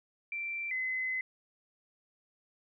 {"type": "tone pair in turn", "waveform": "sine", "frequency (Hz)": [2349, 2037], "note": ["D7", "C7"], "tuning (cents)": [0, -47], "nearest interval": "major second", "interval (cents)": 247, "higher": "first", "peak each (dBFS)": [-34, -31], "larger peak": "second", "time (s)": [[0.32, 0.71], [0.71, 1.21]], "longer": "second", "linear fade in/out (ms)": 2, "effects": []}